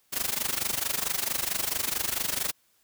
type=noise with amplitude modulation; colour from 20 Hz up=white; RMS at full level=-26 dBFS; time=0.12-2.52 s; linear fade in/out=20 ms; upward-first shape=sine; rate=24.5 Hz; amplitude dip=85%; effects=white hiss -67 dBFS RMS until 2.83 s